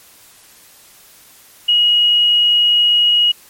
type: tone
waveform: sine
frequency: 2895 Hz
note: F#7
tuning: 38 cents flat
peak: -9 dBFS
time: 1.68-3.32 s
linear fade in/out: 10 ms
effects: white hiss -45 dBFS RMS until 3.49 s + MP3 64 kbps